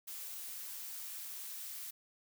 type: noise with high-pass filter sweep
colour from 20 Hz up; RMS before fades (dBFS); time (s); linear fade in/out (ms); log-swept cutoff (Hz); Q
blue; -45; 0.07-1.91; 10; 360 to 1100; 0.88
effects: none